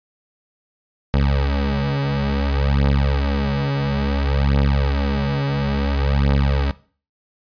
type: beating tone pair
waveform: 20% pulse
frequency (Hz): 69.3 / 69.88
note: C#2 / C#2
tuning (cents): 0 / +15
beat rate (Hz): 0.58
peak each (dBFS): -15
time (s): 1.14-6.71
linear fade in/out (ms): 0
effects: noise-tail reverb RT60 0.4 s tail -18 dB re dry + resampled to 11025 Hz